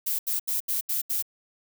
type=noise bursts; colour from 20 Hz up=violet; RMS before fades=-27 dBFS; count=6; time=0.06-1.225 s; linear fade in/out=10 ms; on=130 ms; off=77 ms; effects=none